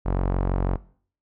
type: tone with low-pass filter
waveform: sawtooth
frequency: 46 Hz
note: F#1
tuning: 9 cents flat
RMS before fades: -23 dBFS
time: 0.05-0.77 s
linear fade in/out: 20 ms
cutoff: 1000 Hz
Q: 1.1
effects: noise-tail reverb RT60 0.5 s tail -19 dB re dry